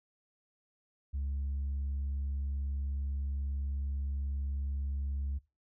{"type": "tone", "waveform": "sine", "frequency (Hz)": 69.4, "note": "C#2", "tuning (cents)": 3, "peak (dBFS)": -30, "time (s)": [1.13, 5.39], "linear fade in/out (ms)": 20, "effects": ["noise-tail reverb RT60 0.3 s tail -23 dB re dry", "tanh soft clip ceiling -30 dBFS"]}